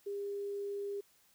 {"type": "tone with quantisation", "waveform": "sine", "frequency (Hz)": 403, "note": "G4", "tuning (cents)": 48, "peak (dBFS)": -36, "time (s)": [0.06, 1.01], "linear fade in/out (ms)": 10, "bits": 11, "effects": ["white hiss -68 dBFS RMS until 1.34 s"]}